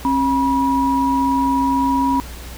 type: tone pair together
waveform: sine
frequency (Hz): 269.5 / 968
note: C#4 / B5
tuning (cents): -49 / -35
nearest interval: octave + minor seventh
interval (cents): 2214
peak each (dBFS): -17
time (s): 0.05-2.2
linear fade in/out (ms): 0
effects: added 60 Hz sine -32 dBFS peak until 2.57 s + pink hiss -37 dBFS RMS until 2.57 s